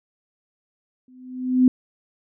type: tone with exponential growth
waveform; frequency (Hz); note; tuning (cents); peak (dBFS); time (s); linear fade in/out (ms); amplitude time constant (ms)
sine; 254.4; C4; -48; -9; 1.08-1.68; 2; 130
effects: none